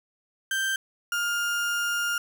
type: tone pair in turn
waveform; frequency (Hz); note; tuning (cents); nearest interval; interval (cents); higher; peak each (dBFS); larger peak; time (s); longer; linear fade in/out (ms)
35% pulse; 1568 / 1410.4; G6 / F6; 0 / +17; major second; 183; first; -23; neither; 0.51-0.76 / 1.12-2.18; second; 2
effects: none